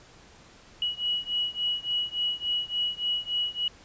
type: beating tone pair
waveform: sine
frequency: 2920 / 2923.5 Hz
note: F#7 / F#7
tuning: -24 / -21 cents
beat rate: 3.5 Hz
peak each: -29 / -30 dBFS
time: 0.82-3.68 s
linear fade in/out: 2 ms
effects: pink hiss -53 dBFS RMS until 3.84 s + resampled to 16000 Hz